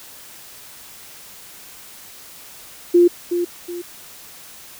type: tone with echo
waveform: sine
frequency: 349.2 Hz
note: F4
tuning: in tune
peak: -8 dBFS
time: 2.94-3.08 s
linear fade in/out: 10 ms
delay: 370 ms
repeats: 2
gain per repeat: -9 dB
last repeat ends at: 3.82 s
effects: white hiss -41 dBFS RMS until 4.79 s